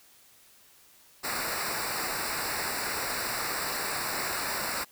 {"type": "noise with comb filter", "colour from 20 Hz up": "pink", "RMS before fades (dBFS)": -32, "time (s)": [1.23, 4.85], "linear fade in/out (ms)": 20, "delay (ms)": 0.31, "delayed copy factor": -0.9, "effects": ["white hiss -58 dBFS RMS until 4.91 s"]}